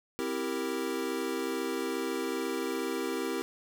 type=chord; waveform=square; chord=C dominant seventh; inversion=none; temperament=equal; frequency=261.6 / 329.6 / 392 / 466.2 Hz; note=C4 / E4 / G4 / Bb4; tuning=0 / 0 / 0 / 0 cents; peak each=-38 / -37 / -36 / -38 dBFS; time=0.19-3.42 s; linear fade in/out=0 ms; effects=none